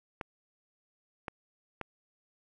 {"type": "clicks", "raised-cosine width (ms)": 0.5, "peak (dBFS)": -21, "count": 3, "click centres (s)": [0.212, 1.282, 1.813], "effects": []}